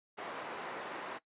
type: band-pass noise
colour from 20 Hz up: white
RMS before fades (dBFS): -43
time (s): 0.17-1.19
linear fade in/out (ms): 20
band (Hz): 300 to 1300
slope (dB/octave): 12
effects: noise-tail reverb RT60 0.1 s tail -18 dB re dry + resampled to 8000 Hz